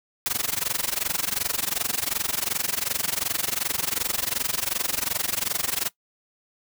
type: noise with amplitude modulation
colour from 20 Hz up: white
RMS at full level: -23 dBFS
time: 0.26-5.89 s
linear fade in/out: 0 ms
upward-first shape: sine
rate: 22.7 Hz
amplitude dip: 95%
effects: noise-tail reverb RT60 0.1 s tail -20 dB re dry